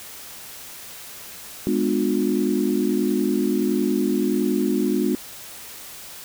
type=chord; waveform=sine; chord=G# diminished seventh; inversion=none; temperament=just; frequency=207.7 / 249.2 / 299 / 358.8 Hz; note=G#3 / B3 / D4 / F4; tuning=0 / +16 / +31 / +47 cents; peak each=-24 dBFS; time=1.67-5.15 s; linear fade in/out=0 ms; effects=white hiss -39 dBFS RMS until 6.24 s